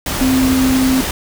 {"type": "tone in noise", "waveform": "sine", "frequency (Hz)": 260.9, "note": "C4", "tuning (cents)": -5, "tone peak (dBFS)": -11, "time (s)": [0.21, 1.01], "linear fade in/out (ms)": 2, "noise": "pink", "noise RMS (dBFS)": -20, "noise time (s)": [0.06, 1.11], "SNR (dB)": 6, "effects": []}